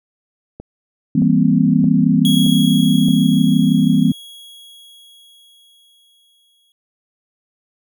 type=click train; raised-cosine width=2 ms; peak=-18 dBFS; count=5; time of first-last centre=0.6-3.084 s; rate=1.61 Hz
type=chord; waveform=sine; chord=C dominant seventh; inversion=first; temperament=just; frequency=163.52 / 196.22 / 235.5 / 261.6 Hz; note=E3 / G3 / Bb3 / C4; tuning=-14 / +2 / +18 / 0 cents; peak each=-16 dBFS; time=1.15-4.12 s; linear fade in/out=5 ms
type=tone with exponential decay; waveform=45% pulse; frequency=3322 Hz; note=G#7; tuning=in tune; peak=-17 dBFS; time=2.25-6.72 s; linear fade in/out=1 ms; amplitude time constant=970 ms
effects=none